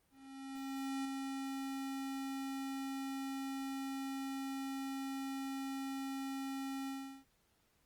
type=tone with ADSR envelope; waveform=square; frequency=270 Hz; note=C#4; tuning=45 cents flat; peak=-37 dBFS; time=0.1-7.25 s; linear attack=950 ms; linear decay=5 ms; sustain=-3 dB; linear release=370 ms; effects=pink hiss -75 dBFS RMS until 7.85 s + Opus 32 kbps